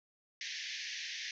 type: band-pass noise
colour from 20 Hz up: pink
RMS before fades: -42 dBFS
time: 0.41-1.31 s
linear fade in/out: 2 ms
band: 1700 to 6300 Hz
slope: 96 dB/octave
effects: none